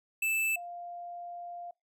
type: tone pair in turn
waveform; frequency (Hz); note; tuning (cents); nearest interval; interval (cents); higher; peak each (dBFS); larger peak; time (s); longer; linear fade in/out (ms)
square / sine; 2637 / 698.5; E7 / F5; 0 / 0; octave + major seventh; 2300; first; -28 / -39; first; 0.22-0.56 / 0.56-1.71; second; 5
effects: noise-tail reverb RT60 0.2 s tail -26 dB re dry

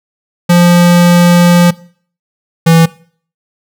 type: tone pair in turn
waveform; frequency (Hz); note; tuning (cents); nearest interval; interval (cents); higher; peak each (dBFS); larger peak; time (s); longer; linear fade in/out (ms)
square; 174.61 / 164.92; F3 / E3; 0 / +1; minor second; 99; first; -4; neither; 0.49-1.71 / 2.66-2.86; first; 10
effects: noise-tail reverb RT60 0.5 s tail -21 dB re dry

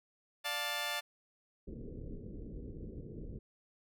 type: chord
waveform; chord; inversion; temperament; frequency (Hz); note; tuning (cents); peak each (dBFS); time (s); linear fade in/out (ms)
10% pulse; D minor; none; just; 587.3 / 704.8 / 881; D5 / F5 / A5; 0 / +16 / +2; -32; 0.44-1.01; 20
type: low-pass noise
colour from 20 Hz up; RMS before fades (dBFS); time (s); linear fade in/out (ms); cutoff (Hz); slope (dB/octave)
pink; -45; 1.67-3.39; 10; 470; 48
effects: none

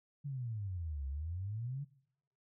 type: exponential two-way sweep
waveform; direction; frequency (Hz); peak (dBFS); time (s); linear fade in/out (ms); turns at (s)
sine; down then up; 146.83 to 66.4 to 146.83; -37; 0.24-1.85; 20; 1.07
effects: noise-tail reverb RT60 0.8 s tail -22 dB re dry

